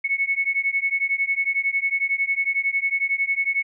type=beating tone pair; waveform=sine; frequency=2200 / 2211 Hz; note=C#7 / C#7; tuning=-14 / -5 cents; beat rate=11 Hz; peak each=-23 dBFS; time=0.04-3.63 s; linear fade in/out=10 ms; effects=none